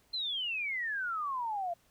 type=exponential sweep; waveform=sine; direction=down; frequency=4186 to 670 Hz; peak=-32 dBFS; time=0.13-1.74 s; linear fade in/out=10 ms; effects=pink hiss -68 dBFS RMS until 1.9 s